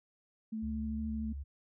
sine tone with vibrato, 220 Hz, A3, in tune, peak -35 dBFS, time 0.52-1.33 s, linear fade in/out 10 ms, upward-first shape square, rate 13 Hz, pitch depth 12 cents each way
sine tone with pitch glide, 73.42 to 70.02 Hz, D2 to C#2, 0 to +18 cents, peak -38 dBFS, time 0.62-1.44 s, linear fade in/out 20 ms, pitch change -82 cents, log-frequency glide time 0.83-1.31 s
effects none

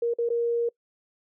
sine tone with dropouts, 470 Hz, A#4, 14 cents sharp, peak -22 dBFS, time 0.02-0.69 s, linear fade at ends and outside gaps 5 ms, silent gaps 0.138-0.185 / 0.29-0.301 s, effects noise-tail reverb RT60 0.1 s tail -25 dB re dry

